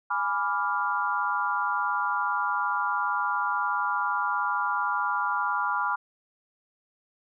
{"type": "chord", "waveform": "sine", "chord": "G# diminished seventh", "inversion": "none", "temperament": "equal", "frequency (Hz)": [830.6, 987.8, 1174.7, 1396.9], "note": ["G#5", "B5", "D6", "F6"], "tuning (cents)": [0, 0, 0, 0], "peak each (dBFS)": [-32, -29, -30, -29], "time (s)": [0.1, 5.96], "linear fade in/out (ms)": 10, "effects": []}